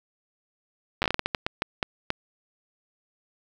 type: slowing click train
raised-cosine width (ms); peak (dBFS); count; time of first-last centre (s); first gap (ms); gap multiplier
0.3; -8; 14; 1.02-2.104; 9; 1.33
effects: 7-bit